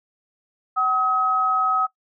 sine tone pair together, 757 / 1273.1 Hz, F#5 / D#6, +39 / +39 cents, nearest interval major sixth, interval 900 cents, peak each -25 / -18 dBFS, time 0.76-1.87 s, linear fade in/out 20 ms, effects noise-tail reverb RT60 0.1 s tail -20 dB re dry

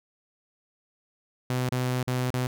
sawtooth tone with dropouts, 126.4 Hz, B2, 41 cents sharp, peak -21 dBFS, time 1.5-2.47 s, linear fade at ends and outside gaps 2 ms, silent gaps 1.692-1.72 / 2.03-2.075 / 2.304-2.34 s, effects none

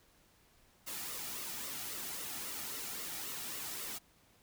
white noise with flanger, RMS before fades -42 dBFS, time 0.86-3.99 s, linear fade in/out 20 ms, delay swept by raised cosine 1.2 to 1.95 ms, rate 3.7 Hz, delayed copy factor -0.5, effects pink hiss -67 dBFS RMS until 4.42 s

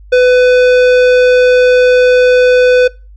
sine tone with tanh clipping, 500 Hz, B4, 21 cents sharp, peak -6 dBFS, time 0.12-2.88 s, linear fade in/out 10 ms, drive 15 dB, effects noise-tail reverb RT60 0.3 s tail -24 dB re dry + added 50 Hz sine -33 dBFS peak until 3.16 s

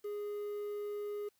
triangle tone with quantisation, 413.7 Hz, G#4, 7 cents flat, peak -35 dBFS, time 0.04-1.29 s, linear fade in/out 10 ms, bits 10, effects white hiss -75 dBFS RMS until 1.39 s

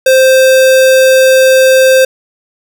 square tone, 523.3 Hz, C5, in tune, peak -4 dBFS, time 0.06-2.05 s, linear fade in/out 5 ms, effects none

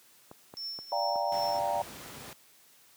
clicks, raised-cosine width 1 ms, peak -31 dBFS, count 4, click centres 0.314 / 0.539 / 0.789 / 1.158 s
triangle tone with tremolo, 5400 Hz, E8, 41 cents sharp, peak -33 dBFS, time 0.57-1.59 s, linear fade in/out 0 ms, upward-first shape triangle, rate 2.6 Hz, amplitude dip 80%
sine chord, G minor seventh, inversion second, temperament equal with one note detuned, 587.3 / 698.5 / 788.1 / 932.3 Hz, D5 / F5 / G5 / Bb5, 0 / 0 / +9 / 0 cents, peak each -33 dBFS, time 0.92-1.82 s, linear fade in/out 2 ms
pink noise, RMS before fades -45 dBFS, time 1.32-2.33 s, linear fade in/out 0 ms
effects white hiss -60 dBFS RMS until 2.96 s + high-pass 100 Hz 12 dB/octave

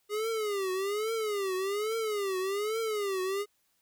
square tone with vibrato, 410.2 Hz, G#4, 21 cents flat, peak -30 dBFS, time 0.09-3.46 s, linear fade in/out 50 ms, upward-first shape triangle, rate 1.2 Hz, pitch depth 190 cents each way, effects white hiss -73 dBFS RMS until 3.81 s

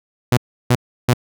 sawtooth tone bursts, 122.9 Hz, B2, 8 cents flat, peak -7 dBFS, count 3, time 0.32-1.136 s, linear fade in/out 5 ms, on 52 ms, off 330 ms, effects none

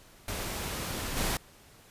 pink noise with level steps, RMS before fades -35 / -30 dBFS, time 0.28-1.37 s, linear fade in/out 2 ms, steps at 1.16 s, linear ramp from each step 20 ms, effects pink hiss -56 dBFS RMS until 1.9 s + resampled to 32000 Hz

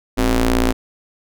sawtooth ring-modulated tone, 116.54 Hz, A#2, in tune, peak -7 dBFS, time 0.17-0.73 s, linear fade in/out 20 ms, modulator 146 Hz, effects none

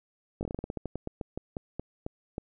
slowing click train, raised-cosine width 2 ms, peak -20 dBFS, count 19, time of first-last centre 0.41-2.381 s, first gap 19 ms, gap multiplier 1.18, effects none

